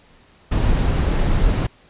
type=noise; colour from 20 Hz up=brown; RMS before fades=-17 dBFS; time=0.51-1.67 s; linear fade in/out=10 ms; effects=pink hiss -52 dBFS RMS until 1.89 s + resampled to 8000 Hz